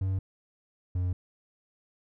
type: tone pair in turn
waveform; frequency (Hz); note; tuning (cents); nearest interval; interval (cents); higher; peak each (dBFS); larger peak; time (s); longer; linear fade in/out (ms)
triangle; 95.2 / 90.3; F#2 / F#2; +50 / -42; minor second; 92; first; -24; neither; 0.01-0.19 / 0.95-1.13; neither; 5
effects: none